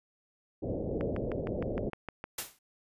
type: low-pass noise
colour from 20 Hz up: white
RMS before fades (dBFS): -34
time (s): 0.62-1.9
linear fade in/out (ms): 10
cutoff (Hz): 590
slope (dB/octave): 48
type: click train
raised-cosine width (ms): 0.5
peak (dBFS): -23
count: 9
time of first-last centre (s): 1.01-2.241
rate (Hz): 6.5
type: noise with exponential decay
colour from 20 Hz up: white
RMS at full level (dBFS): -31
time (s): 2.38-2.59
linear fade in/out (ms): 5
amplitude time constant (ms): 44
effects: resampled to 32000 Hz